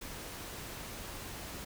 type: noise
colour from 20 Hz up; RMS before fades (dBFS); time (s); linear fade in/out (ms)
pink; -44; 0.01-1.65; 10
effects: none

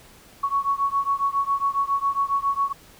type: beating tone pair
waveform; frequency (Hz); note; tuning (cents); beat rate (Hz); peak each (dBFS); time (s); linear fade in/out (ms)
sine; 1110 / 1117.3; C#6 / C#6; +2 / +13; 7.3; -23 / -24; 0.43-2.73; 10
effects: pink hiss -50 dBFS RMS until 2.99 s

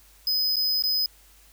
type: tone with dropouts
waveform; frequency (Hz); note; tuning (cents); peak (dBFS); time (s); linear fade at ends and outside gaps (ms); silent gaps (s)
square; 5030; D#8; +18; -22; 0.27-1.06; 2; 0.559-0.566 / 0.824-0.837
effects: added 50 Hz sine -56 dBFS peak until 1.52 s + white hiss -56 dBFS RMS until 1.52 s

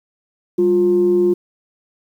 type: tone pair together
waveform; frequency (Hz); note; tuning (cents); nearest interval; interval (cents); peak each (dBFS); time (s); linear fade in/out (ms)
sine; 197.13 / 353.9; G3 / F4; +10 / +23; minor seventh; 1013; -20 / -11; 0.58-1.34; 10
effects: tanh soft clip ceiling -6 dBFS + 8-bit

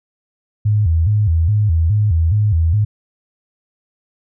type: tone with vibrato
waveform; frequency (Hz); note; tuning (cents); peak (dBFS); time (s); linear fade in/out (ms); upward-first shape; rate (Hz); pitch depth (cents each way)
sine; 92.9; F#2; +7; -11; 0.65-2.85; 10; square; 2.4; 220
effects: none

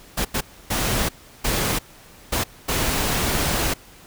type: noise bursts at uneven times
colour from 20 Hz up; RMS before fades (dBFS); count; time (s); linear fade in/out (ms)
pink; -22; 6; 0.17-0.25 / 0.34-0.41 / 0.7-1.09 / 1.44-1.79 / 2.32-2.44 / 2.68-3.74; 10
effects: pink hiss -47 dBFS RMS until 4.06 s

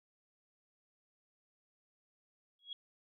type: tone with exponential growth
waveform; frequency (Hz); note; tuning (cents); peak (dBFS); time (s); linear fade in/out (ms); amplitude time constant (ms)
sine; 3316; G#7; -3; -37; 2.59-2.73; 2; 29
effects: none

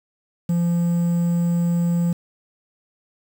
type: tone with quantisation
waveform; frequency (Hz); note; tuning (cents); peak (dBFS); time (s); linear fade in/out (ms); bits
triangle; 171.8; F3; -28; -15; 0.49-2.13; 5; 7
effects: none

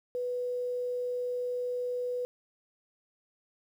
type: tone with quantisation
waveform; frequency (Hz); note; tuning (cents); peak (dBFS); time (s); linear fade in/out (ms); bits
sine; 493.9; B4; 0; -30; 0.15-2.25; 0; 10
effects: none

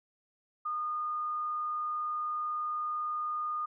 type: tone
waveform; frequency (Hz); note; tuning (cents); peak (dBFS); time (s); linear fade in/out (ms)
sine; 1223; D#6; -30; -31; 0.65-3.66; 10
effects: none

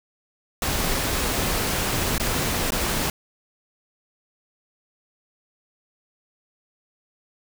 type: noise with dropouts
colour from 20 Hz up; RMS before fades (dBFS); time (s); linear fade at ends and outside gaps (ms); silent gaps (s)
pink; -24; 0.62-3.1; 2; 2.181-2.198 / 2.706-2.72
effects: none

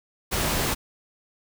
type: noise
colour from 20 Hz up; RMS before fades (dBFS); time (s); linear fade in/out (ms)
pink; -25; 0.31-0.75; 20
effects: none

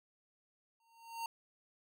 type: tone with exponential growth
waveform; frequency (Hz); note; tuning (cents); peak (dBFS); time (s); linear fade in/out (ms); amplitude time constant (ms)
square; 919; A#5; -25; -37; 0.8-1.26; 2; 99
effects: none

